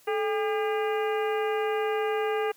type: harmonic tone with a mistuned harmonic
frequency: 403.5 Hz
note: G#4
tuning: 50 cents flat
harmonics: 1 / 2 / 3 / 4 / 5 / 6 / 7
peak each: -26 / -32 / -36 / -38 / -40 / -42 / -43 dBFS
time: 0.07-2.52 s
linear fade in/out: 10 ms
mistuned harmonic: 1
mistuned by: +120 cents
effects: white hiss -58 dBFS RMS until 2.56 s + high-pass 100 Hz 12 dB/octave